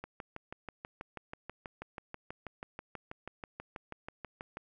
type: click train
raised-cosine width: 0.5 ms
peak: -26 dBFS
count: 29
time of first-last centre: 0.04-4.571 s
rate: 6.18 Hz
effects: none